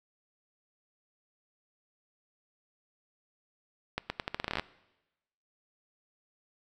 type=accelerating click train; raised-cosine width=0.3 ms; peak=-15 dBFS; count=14; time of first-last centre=3.98-4.596 s; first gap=120 ms; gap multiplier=0.82; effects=noise-tail reverb RT60 1.0 s tail -20 dB re dry